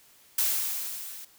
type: noise with level ramp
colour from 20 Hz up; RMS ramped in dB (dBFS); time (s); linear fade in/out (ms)
blue; -24 to -43; 0.38-1.25; 5
effects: white hiss -58 dBFS RMS until 1.38 s